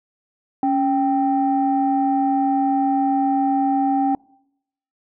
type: tone pair together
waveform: sine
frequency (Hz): 277.2 / 784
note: C#4 / G5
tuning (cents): 0 / 0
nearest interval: octave + tritone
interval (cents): 1800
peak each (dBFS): -18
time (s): 0.63-4.15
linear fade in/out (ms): 2
effects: noise-tail reverb RT60 0.8 s tail -26 dB re dry + tanh soft clip ceiling -9 dBFS